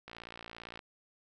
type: click train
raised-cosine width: 0.3 ms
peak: -29 dBFS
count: 42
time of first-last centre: 0.08-0.792 s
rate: 57.6 Hz
effects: none